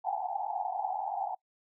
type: band-pass noise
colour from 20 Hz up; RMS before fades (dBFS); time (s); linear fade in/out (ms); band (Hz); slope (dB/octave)
white; -34; 0.04-1.35; 10; 730 to 850; 96
effects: noise-tail reverb RT60 0.1 s tail -24 dB re dry